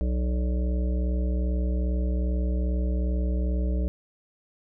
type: harmonic tone with a mistuned harmonic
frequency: 61.8 Hz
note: B1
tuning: 2 cents sharp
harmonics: 1 / 3 / 5 / 7 / 9 / 10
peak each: -23 / -33 / -37 / -40 / -42 / -43 dBFS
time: 0.01-3.88 s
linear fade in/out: 0 ms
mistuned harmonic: 10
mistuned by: -55 cents
effects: none

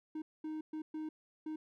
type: tone bursts at uneven times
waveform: triangle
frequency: 311.1 Hz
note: D#4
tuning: in tune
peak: -36 dBFS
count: 5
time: 0.15-0.22 / 0.44-0.61 / 0.73-0.82 / 0.94-1.09 / 1.46-1.56 s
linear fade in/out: 5 ms
effects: none

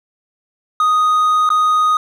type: tone with dropouts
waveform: triangle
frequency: 1244.5 Hz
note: D#6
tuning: in tune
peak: -9 dBFS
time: 0.8-1.97 s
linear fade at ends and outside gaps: 2 ms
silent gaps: 1.491-1.502 s
effects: none

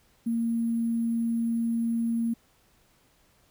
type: tone with sample-and-hold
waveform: sine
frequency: 230.7 Hz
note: A#3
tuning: 18 cents flat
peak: -24 dBFS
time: 0.26-2.34 s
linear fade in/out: 10 ms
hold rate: 11025 Hz
effects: pink hiss -64 dBFS RMS until 3.5 s

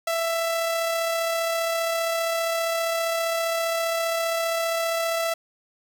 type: tone with amplitude modulation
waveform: sawtooth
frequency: 664 Hz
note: E5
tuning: 12 cents sharp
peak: -18 dBFS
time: 0.07-5.34 s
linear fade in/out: 5 ms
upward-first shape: sine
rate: 35.1 Hz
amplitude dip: 25%
effects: 8-bit

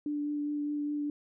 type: tone with vibrato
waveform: sine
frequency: 293.7 Hz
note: D4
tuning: in tune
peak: -30 dBFS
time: 0.06-1.1 s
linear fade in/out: 2 ms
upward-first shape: triangle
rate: 4.9 Hz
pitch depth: 13 cents each way
effects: none

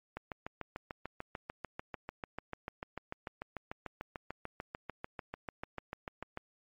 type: click train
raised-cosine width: 0.5 ms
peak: -24 dBFS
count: 43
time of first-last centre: 0.17-6.374 s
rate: 6.77 Hz
effects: MP3 48 kbps

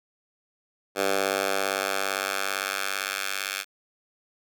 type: tone with high-pass filter sweep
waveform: 10% pulse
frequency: 97.7 Hz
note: G2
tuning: 5 cents flat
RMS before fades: -28 dBFS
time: 0.95-3.65 s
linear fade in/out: 50 ms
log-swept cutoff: 500 to 2000 Hz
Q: 0.97
effects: none

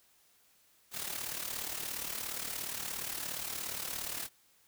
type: noise with amplitude modulation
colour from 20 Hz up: white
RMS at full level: -36 dBFS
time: 0.91-4.29 s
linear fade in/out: 50 ms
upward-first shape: sine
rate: 37.1 Hz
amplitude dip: 65%
effects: white hiss -67 dBFS RMS until 4.67 s

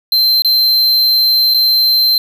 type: tone with dropouts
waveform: square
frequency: 4114 Hz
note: C8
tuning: 30 cents flat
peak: -9 dBFS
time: 0.12-2.18 s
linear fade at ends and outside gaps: 2 ms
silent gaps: 0.421-0.447 / 1.539-1.544 s
effects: none

